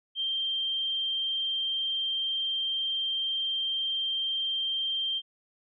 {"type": "tone", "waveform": "sine", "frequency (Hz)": 3161, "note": "G7", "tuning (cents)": 14, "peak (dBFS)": -27, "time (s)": [0.15, 5.22], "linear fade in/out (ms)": 50, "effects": []}